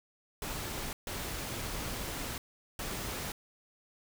pink noise bursts at uneven times, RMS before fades -38 dBFS, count 3, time 0.42-0.93 / 1.07-2.38 / 2.79-3.32 s, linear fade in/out 2 ms, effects none

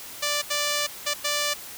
5% pulse tone bursts at uneven times, 587.3 Hz, D5, in tune, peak -12 dBFS, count 4, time 0.22-0.42 / 0.5-0.87 / 1.06-1.14 / 1.24-1.54 s, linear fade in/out 10 ms, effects white hiss -40 dBFS RMS until 1.77 s

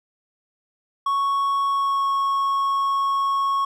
triangle tone with pitch glide, 1108.7 to 1101 Hz, C#6 to C#6, 0 to -12 cents, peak -17 dBFS, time 1.06-3.65 s, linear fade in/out 5 ms, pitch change -12 cents, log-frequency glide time 1.69-2.08 s, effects none

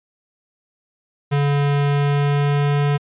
square tone with pitch glide, 143 to 144.16 Hz, D3 to D3, -46 to -32 cents, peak -16 dBFS, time 1.31-2.98 s, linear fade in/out 20 ms, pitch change +14 cents, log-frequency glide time 1.84-2.81 s, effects resampled to 8000 Hz

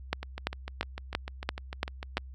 two click trains, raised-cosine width 0.3 ms, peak -21 / -11 dBFS, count 14 / 7, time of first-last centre 0.23-2.179 / 0.13-2.171 s, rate 6.67 / 2.94 Hz, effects added 65 Hz sine -42 dBFS peak until 2.34 s

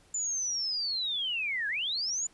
sine linear two-way sweep, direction down then up, 7090 to 1607 to 7090 Hz, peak -29 dBFS, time 0.14-2.27 s, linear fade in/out 5 ms, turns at 1.68 s, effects pink hiss -62 dBFS RMS until 2.33 s + resampled to 24000 Hz

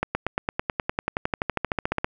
accelerating click train, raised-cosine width 0.5 ms, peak -8 dBFS, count 24, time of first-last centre 0.03-2.045 s, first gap 120 ms, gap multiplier 0.97, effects none

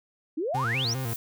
sine exponential sweep, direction up, 286.4 to 6180 Hz, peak -26 dBFS, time 0.37-0.94 s, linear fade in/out 10 ms
40% pulse tone with vibrato, 123.47 Hz, B2, in tune, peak -28 dBFS, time 0.54-1.14 s, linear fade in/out 10 ms, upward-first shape square, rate 4.9 Hz, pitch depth 110 cents each way
violet noise with exponential growth, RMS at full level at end -33 dBFS, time 0.6-1.16 s, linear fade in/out 2 ms, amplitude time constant 120 ms
effects none

